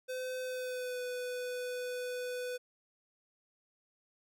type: tone with pitch glide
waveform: square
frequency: 511 to 497.3 Hz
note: C5 to B4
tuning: -41 to +12 cents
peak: -37 dBFS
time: 0.08-2.58 s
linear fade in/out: 20 ms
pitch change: -47 cents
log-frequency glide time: 0.42-1.01 s
effects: none